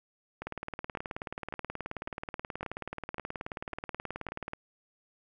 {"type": "two click trains", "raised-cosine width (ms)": 0.5, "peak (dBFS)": [-21, -23], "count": [77, 8], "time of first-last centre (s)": [[0.47, 4.534], [0.42, 4.287]], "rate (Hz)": [18.7, 1.81], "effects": []}